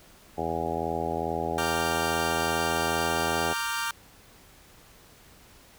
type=harmonic tone; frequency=82.4 Hz; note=E2; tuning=in tune; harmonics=1 / 2 / 3 / 4 / 5 / 6 / 7 / 8 / 9 / 10; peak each=-39 / -38 / -38 / -37 / -34 / -37 / -37 / -38 / -34 / -34 dBFS; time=0.37-3.54 s; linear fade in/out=20 ms
type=chord; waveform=sawtooth; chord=G minor seventh; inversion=first; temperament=equal with one note detuned; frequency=923.8 / 1174.7 / 1396.9 / 1568 Hz; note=Bb5 / D6 / F6 / G6; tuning=-16 / 0 / 0 / 0 cents; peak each=-30 dBFS; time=1.58-3.91 s; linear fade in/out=2 ms
effects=pink hiss -54 dBFS RMS until 5.78 s